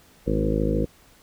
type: harmonic tone with a mistuned harmonic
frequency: 53.2 Hz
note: G#1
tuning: 42 cents sharp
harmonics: 1 / 2 / 3 / 4 / 5 / 6 / 7 / 8 / 9 / 10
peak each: -26 / -31 / -28 / -29 / -31 / -29 / -32 / -35 / -28 / -33 dBFS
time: 0.26-0.86 s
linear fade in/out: 20 ms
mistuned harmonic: 5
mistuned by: -20 cents
effects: pink hiss -55 dBFS RMS until 1.22 s